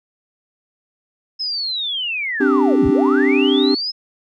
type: linear two-way sweep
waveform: sine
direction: down then up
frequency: 5200 to 43.65 to 5200 Hz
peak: -20 dBFS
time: 1.39-3.92 s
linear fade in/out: 20 ms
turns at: 2.87 s
type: chord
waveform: triangle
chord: C suspended second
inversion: none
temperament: equal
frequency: 261.6 / 293.7 / 392 Hz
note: C4 / D4 / G4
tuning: 0 / 0 / 0 cents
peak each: -15 dBFS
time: 2.4-3.75 s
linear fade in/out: 10 ms
effects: none